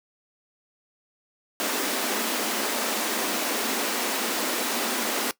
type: high-pass noise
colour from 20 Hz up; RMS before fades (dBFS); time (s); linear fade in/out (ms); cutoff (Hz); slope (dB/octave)
pink; -27; 1.6-5.31; 0; 210; 96
effects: noise-tail reverb RT60 0.1 s tail -19 dB re dry

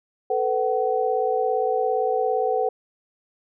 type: tone cluster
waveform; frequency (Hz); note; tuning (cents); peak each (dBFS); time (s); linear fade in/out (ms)
sine; 441.5 / 499 / 755; A4 / B4 / F#5; +6 / +18 / +35; -24; 0.3-2.69; 5
effects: none

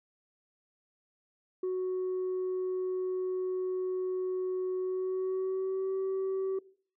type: tone with pitch glide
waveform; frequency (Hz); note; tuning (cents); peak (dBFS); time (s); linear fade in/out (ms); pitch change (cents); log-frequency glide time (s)
sine; 370 to 382.8; F#4 to G4; 0 to -41; -27; 1.63-6.59; 5; +59; 4.78-5.94
effects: noise-tail reverb RT60 0.5 s tail -21 dB re dry + tanh soft clip ceiling -28 dBFS

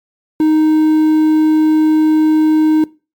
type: tone with quantisation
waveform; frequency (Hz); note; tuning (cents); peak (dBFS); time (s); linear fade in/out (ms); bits
triangle; 311.1; D#4; 0; -6; 0.4-2.84; 2; 6
effects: noise-tail reverb RT60 0.3 s tail -21 dB re dry + MP3 96 kbps

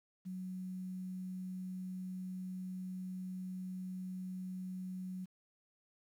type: tone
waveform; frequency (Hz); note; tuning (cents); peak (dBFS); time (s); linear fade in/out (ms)
sine; 185; F#3; 0; -40; 0.25-5.26; 20
effects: 11-bit

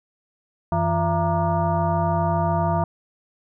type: tone with frequency modulation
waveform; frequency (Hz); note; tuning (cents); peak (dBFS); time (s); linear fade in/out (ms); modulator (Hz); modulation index
sine; 420.4; G#4; +21; -18; 0.72-2.84; 2; 256; 2.4
effects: none

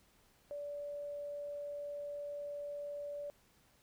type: tone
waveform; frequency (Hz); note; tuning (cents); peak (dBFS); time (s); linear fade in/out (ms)
sine; 579; D5; -25; -40; 0.51-3.3; 0
effects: pink hiss -69 dBFS RMS until 3.82 s

